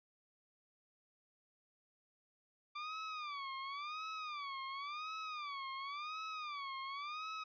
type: tone with vibrato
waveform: sawtooth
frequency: 1174.7 Hz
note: D6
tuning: in tune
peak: -38 dBFS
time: 2.75-7.44 s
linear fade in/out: 10 ms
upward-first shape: sine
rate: 0.93 Hz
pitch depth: 160 cents each way
effects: resampled to 11025 Hz